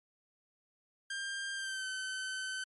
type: tone with pitch glide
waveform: sawtooth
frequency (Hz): 1594 to 1528.2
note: G6 to G6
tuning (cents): +28 to -44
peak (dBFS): -33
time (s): 1.1-2.64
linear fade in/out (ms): 5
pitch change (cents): -72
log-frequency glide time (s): 1.54-1.87
effects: MP3 48 kbps